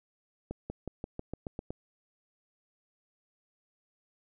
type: accelerating click train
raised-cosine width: 2 ms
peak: -23 dBFS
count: 9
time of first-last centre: 0.51-1.705 s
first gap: 190 ms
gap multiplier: 0.93
effects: none